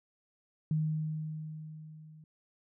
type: tone with level ramp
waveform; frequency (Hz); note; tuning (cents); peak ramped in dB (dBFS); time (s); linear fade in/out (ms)
sine; 155.56; D#3; 0; -26 to -51; 0.71-2.24; 2
effects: none